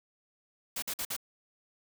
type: noise bursts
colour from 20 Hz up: white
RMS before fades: -35 dBFS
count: 4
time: 0.76-1.165 s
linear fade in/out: 5 ms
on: 63 ms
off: 51 ms
effects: none